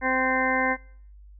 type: harmonic tone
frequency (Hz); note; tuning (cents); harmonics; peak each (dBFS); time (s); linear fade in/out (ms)
259.6; C4; -13; 1 / 2 / 3 / 4 / 6 / 7 / 8; -29 / -29 / -29 / -29 / -29 / -29 / -29; 0.01-0.77; 50
effects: noise-tail reverb RT60 0.6 s tail -26 dB re dry + added 50 Hz sine -45 dBFS peak until 1.39 s